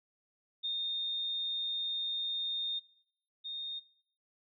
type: tone pair in turn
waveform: sine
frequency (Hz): 3659 / 3678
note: A#7 / A#7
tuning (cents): -33 / -24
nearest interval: unison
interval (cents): 9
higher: second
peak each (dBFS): -32 / -38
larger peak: first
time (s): 0.63-2.8 / 3.44-3.8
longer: first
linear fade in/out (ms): 20
effects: noise-tail reverb RT60 0.6 s tail -17 dB re dry